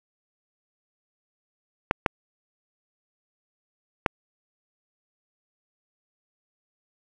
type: clicks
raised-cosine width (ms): 0.5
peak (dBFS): -4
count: 3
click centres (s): 1.911 / 2.062 / 4.062
effects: none